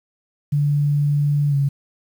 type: tone with pitch glide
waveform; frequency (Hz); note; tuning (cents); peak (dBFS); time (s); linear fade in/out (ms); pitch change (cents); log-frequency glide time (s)
sine; 145.4 to 139.8; D3 to C#3; -17 to +15; -15; 0.52-1.69; 10; -68; 1.49-1.55
effects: 8-bit